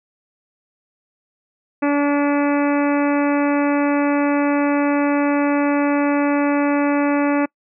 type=harmonic tone; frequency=287.6 Hz; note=D4; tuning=36 cents flat; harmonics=1 / 2 / 3 / 4 / 5 / 6 / 7 / 8 / 9; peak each=-16 / -22 / -26 / -28 / -30 / -32 / -33 / -34 / -35 dBFS; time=1.82-7.46 s; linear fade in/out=10 ms; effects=noise-tail reverb RT60 0.1 s tail -26 dB re dry